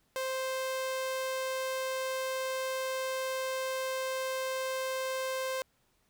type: tone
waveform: sawtooth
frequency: 523.3 Hz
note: C5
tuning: in tune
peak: -28 dBFS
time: 0.16-5.62 s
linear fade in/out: 0 ms
effects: pink hiss -72 dBFS RMS until 6.09 s